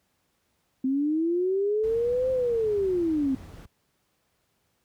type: linear two-way sweep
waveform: sine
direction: up then down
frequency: 257 to 523.3 to 257 Hz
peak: -22 dBFS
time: 0.84-3.35 s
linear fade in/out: 5 ms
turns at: 2.31 s
type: noise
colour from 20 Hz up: brown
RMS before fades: -40 dBFS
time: 1.83-3.66 s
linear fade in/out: 10 ms
effects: pink hiss -72 dBFS RMS until 4.84 s + high-pass 60 Hz 12 dB/octave